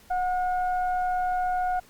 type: tone with frequency modulation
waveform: sine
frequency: 730 Hz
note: F#5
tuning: 24 cents flat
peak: -23 dBFS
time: 0.1-1.8 s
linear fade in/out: 10 ms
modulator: 713 Hz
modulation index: 0.48
effects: pink hiss -55 dBFS RMS until 1.89 s + Opus 48 kbps